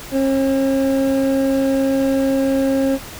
triangle tone pair together, 270.2 / 539.3 Hz, C#4 / C#5, -44 / -48 cents, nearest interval octave, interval 1196 cents, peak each -14 / -17 dBFS, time 0.11-2.99 s, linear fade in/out 50 ms, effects pink hiss -34 dBFS RMS until 3.19 s

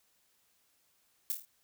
violet noise with echo, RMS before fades -32 dBFS, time 1.3-1.32 s, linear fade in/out 0 ms, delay 26 ms, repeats 5, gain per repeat -5 dB, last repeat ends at 1.45 s, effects white hiss -72 dBFS RMS until 1.63 s

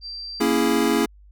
sine tone, 4699 Hz, D8, in tune, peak -31 dBFS, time 0.01-0.44 s, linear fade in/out 50 ms
square chord, A# half-diminished seventh, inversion none, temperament equal with one note detuned, 233.1 / 277.2 / 331.5 / 415.3 Hz, A#3 / C#4 / E4 / G#4, 0 / 0 / +10 / 0 cents, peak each -24 dBFS, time 0.4-1.06 s, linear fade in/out 10 ms
effects added 50 Hz sine -46 dBFS peak until 1.31 s

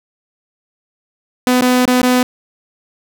sawtooth tone with dropouts, 250.7 Hz, B3, 26 cents sharp, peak -6 dBFS, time 1.47-2.23 s, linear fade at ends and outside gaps 1 ms, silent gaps 1.611-1.62 / 1.855-1.877 / 2.017-2.03 s, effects none

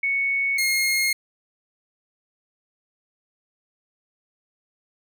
sine / sawtooth tone pair in turn, 2217 / 2145 Hz, C#7 / C7, 0 / +42 cents, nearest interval minor second, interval 58 cents, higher first, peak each -20 / -16 dBFS, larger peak second, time 0.03-0.58 / 0.58-1.13 s, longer neither, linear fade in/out 5 ms, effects none

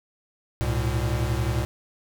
square tone cluster, 67.1 / 109.1 / 120.4 Hz, C2 / A2 / B2, +44 / -14 / -44 cents, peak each -28 dBFS, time 0.61-1.65 s, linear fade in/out 0 ms, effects none

